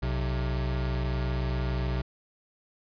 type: tone pair together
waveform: square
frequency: 61.74 / 128.87 Hz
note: B1 / C3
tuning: 0 / -26 cents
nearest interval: octave + minor second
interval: 1274 cents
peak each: -29 / -32 dBFS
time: 0.02-2.02 s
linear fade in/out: 10 ms
effects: resampled to 11025 Hz